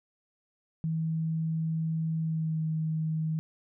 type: tone with pitch glide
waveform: sine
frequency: 161 to 158.23 Hz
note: E3 to D#3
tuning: -41 to +29 cents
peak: -27 dBFS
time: 0.84-3.39 s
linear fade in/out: 0 ms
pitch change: -30 cents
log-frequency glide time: 2.2-2.62 s
effects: none